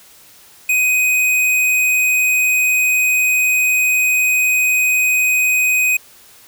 square tone, 2504 Hz, D#7, 10 cents sharp, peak -13 dBFS, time 0.69-5.97 s, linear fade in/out 5 ms, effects white hiss -45 dBFS RMS until 6.47 s

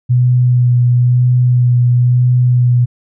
sine tone with vibrato, 123.47 Hz, B2, in tune, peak -7 dBFS, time 0.09-2.86 s, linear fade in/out 20 ms, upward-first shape sine, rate 1 Hz, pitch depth 16 cents each way, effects none

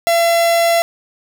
45% pulse tone, 677 Hz, E5, 46 cents sharp, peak -11 dBFS, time 0.07-0.82 s, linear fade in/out 0 ms, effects 8-bit

